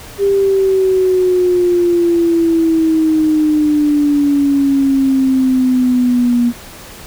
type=exponential sweep; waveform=sine; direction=down; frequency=399.9 to 238.2 Hz; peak=-9 dBFS; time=0.18-6.53 s; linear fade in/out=50 ms; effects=pink hiss -34 dBFS RMS until 7.06 s